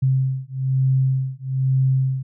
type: beating tone pair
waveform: sine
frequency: 131.6 / 132.7 Hz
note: C3 / C3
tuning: +10 / +25 cents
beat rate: 1.1 Hz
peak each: -20 dBFS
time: 0.02-2.23 s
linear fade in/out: 10 ms
effects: none